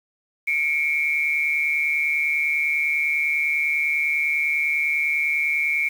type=tone pair together; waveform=sine; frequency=2185 / 2335 Hz; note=C#7 / D7; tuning=-26 / -11 cents; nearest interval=minor second; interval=115 cents; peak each=-22 dBFS; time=0.47-5.89 s; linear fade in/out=10 ms; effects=7-bit